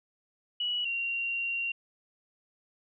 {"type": "tone pair in turn", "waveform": "sine", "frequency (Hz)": [2933, 2759], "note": ["F#7", "F7"], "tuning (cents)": [-16, -22], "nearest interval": "minor second", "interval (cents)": 106, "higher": "first", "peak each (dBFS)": [-28, -29], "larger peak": "first", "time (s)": [[0.6, 0.85], [0.85, 1.72]], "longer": "second", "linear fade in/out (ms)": 5, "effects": []}